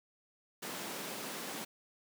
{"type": "high-pass noise", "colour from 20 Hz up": "pink", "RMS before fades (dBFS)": -42, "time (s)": [0.62, 1.65], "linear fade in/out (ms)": 10, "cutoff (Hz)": 190, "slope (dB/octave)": 24, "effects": []}